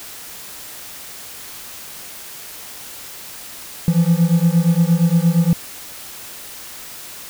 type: beating tone pair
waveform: triangle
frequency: 164.81 / 173.41 Hz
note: E3 / F3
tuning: 0 / -12 cents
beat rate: 8.6 Hz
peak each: -13 dBFS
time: 3.88-5.53 s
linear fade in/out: 0 ms
effects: white hiss -35 dBFS RMS until 7.29 s